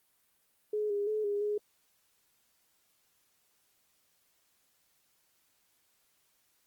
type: tone with pitch steps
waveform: sine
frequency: 422.8 / 407.2 / 429.1 / 408.4 / 417 Hz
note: G#4 / G#4 / A4 / G#4 / G#4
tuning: +31 / -34 / -43 / -29 / +7 cents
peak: -29 dBFS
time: 0.73-1.58 s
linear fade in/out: 5 ms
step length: 170 ms
effects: white hiss -72 dBFS RMS until 6.66 s + Opus 32 kbps